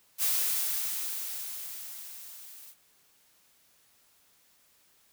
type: noise with level ramp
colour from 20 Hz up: blue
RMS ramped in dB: -26 to -50 dBFS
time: 0.18-2.75 s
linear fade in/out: 50 ms
effects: white hiss -65 dBFS RMS until 5.12 s